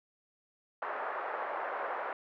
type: band-pass noise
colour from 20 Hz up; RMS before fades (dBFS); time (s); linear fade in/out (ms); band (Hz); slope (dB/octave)
pink; -37; 0.82-2.13; 2; 540 to 1600; 24
effects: none